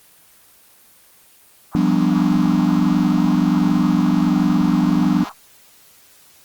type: band-pass noise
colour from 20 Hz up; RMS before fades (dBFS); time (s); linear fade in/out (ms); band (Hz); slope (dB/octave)
white; -32; 1.71-5.33; 50; 700 to 1300; 48
type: chord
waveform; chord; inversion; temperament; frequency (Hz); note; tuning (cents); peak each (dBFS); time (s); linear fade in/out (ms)
sine; G dominant seventh; third; equal; 174.61 / 196 / 246.9 / 293.7; F3 / G3 / B3 / D4; 0 / 0 / 0 / 0; -19; 1.75-5.24; 0
type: click train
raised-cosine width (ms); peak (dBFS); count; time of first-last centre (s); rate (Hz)
0.2; -20; 735; 1.76-5.289; 208
effects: white hiss -50 dBFS RMS until 6.44 s + Opus 24 kbps